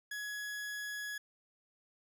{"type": "tone", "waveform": "40% pulse", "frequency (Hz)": 1680, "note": "G#6", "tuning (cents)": 19, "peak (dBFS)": -38, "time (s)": [0.11, 1.18], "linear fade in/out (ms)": 5, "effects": []}